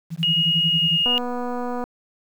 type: tone with tremolo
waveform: sine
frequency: 164.81 Hz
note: E3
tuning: in tune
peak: -20 dBFS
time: 0.1-1.03 s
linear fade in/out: 50 ms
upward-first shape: sine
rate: 11 Hz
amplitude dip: 100%
type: tone with pitch glide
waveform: sine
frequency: 2875 to 2853 Hz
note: F7 to F7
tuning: +50 to +36 cents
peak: -17 dBFS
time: 0.23-1.18 s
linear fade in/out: 0 ms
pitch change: -14 cents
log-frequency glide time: 0.69-0.95 s
type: click train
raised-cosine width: 1 ms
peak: -16 dBFS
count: 192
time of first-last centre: 1.06-1.84 s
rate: 245 Hz
effects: 8-bit